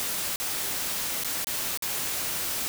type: noise with dropouts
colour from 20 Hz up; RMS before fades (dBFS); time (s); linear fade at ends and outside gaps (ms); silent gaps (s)
white; -30; 0-2.68; 0; 0.359-0.4 / 1.236-1.246 / 1.445-1.47 / 1.774-1.823
effects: none